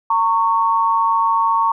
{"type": "tone pair together", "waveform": "sine", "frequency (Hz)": [914, 1108.4], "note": ["A#5", "C#6"], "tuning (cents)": [-34, -1], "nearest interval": "minor third", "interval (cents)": 333, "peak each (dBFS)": -16, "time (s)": [0.1, 1.72], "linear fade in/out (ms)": 5, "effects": []}